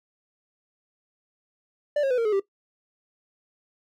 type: tone with pitch steps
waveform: triangle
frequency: 588 / 542.3 / 500.2 / 461.3 / 425.5 / 392.4 Hz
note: D5 / C#5 / B4 / A#4 / G#4 / G4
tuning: +2 / -38 / +22 / -18 / +42 / +2 cents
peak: -18 dBFS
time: 1.96-2.398 s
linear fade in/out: 5 ms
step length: 73 ms
effects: noise-tail reverb RT60 0.1 s tail -17 dB re dry